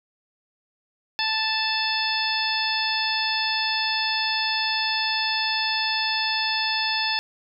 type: harmonic tone with a mistuned harmonic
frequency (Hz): 880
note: A5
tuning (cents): 0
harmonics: 1 / 2 / 3 / 4 / 5 / 6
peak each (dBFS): -29 / -29 / -29 / -29 / -29 / -29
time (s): 1.19-7.19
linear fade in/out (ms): 0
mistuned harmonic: 6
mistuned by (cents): -44
effects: none